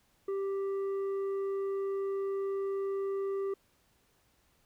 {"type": "tone with tanh clipping", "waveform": "triangle", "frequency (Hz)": 392, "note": "G4", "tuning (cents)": 0, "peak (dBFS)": -32, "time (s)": [0.28, 3.54], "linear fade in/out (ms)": 5, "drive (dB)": 10, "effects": ["pink hiss -70 dBFS RMS until 4.65 s"]}